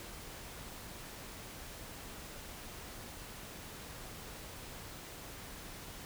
silence, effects pink hiss -48 dBFS RMS until 6.05 s

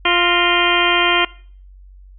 harmonic tone with a mistuned harmonic, 349.2 Hz, F4, in tune, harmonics 1 / 2 / 3 / 4 / 5 / 6 / 7 / 8 / 9, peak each -21 / -22 / -20 / -21 / -24 / -22 / -20 / -23 / -20 dBFS, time 0.05-1.25 s, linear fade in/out 5 ms, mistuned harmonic 5, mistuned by +85 cents, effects noise-tail reverb RT60 0.5 s tail -22 dB re dry + added 47 Hz sine -39 dBFS peak until 2.18 s

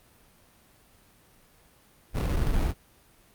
brown noise with sample-and-hold, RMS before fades -25 dBFS, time 2.13-2.74 s, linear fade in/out 50 ms, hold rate 1575 Hz, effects pink hiss -59 dBFS RMS until 3.34 s + Opus 32 kbps

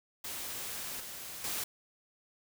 white noise with level steps, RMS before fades -40 / -44 / -36 dBFS, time 0.24-1.64 s, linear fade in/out 5 ms, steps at 1 / 1.44 s, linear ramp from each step 2 ms, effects none

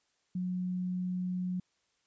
sine tone, 181.8 Hz, F#3, 30 cents flat, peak -31 dBFS, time 0.35-1.6 s, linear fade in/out 5 ms, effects white hiss -75 dBFS RMS until 2.06 s + resampled to 16000 Hz

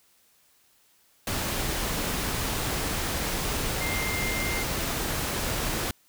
sine tone in noise, 2100 Hz, C7, 6 cents sharp, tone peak -31 dBFS, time 3.81-4.63 s, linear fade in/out 2 ms, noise pink, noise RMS -29 dBFS, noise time 1.27-5.91 s, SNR -5 dB, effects white hiss -63 dBFS RMS until 6.08 s

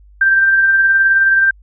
sine tone with tremolo, 1574 Hz, G6, 7 cents sharp, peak -7 dBFS, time 0.21-1.51 s, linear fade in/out 5 ms, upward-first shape sine, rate 19 Hz, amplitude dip 30%, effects added 50 Hz sine -41 dBFS peak until 1.62 s

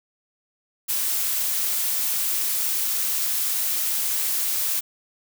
blue noise, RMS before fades -24 dBFS, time 0.88-4.81 s, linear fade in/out 20 ms, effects none

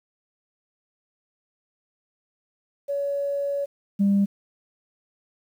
sine tone pair in turn, 564 / 199.4 Hz, C#5 / G3, +30 / +30 cents, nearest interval octave + tritone, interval 1800 cents, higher first, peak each -23 / -15 dBFS, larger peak second, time 2.88-3.66 / 3.99-4.26 s, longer first, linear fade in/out 20 ms, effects tanh soft clip ceiling -14 dBFS + 9-bit

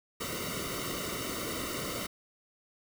pink noise with comb filter, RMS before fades -36 dBFS, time 0.2-2.07 s, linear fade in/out 10 ms, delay 1.2 ms, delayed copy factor -0.85, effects none

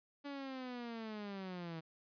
sawtooth linear sweep, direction down, 287.1 to 159 Hz, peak -39 dBFS, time 0.24-1.81 s, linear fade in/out 20 ms, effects resampled to 11025 Hz

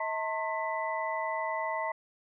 sine tone cluster, 639 / 902 / 1070 / 1991 Hz, D#5 / A5 / C6 / B6, +46 / +43 / +38 / +14 cents, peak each -35 / -34 / -37 / -37 dBFS, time 0-1.92 s, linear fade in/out 5 ms, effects none

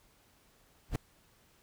brown noise with exponential growth, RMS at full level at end -21 dBFS, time 0.88-0.96 s, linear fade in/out 5 ms, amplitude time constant 16 ms, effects pink hiss -66 dBFS RMS until 1.62 s

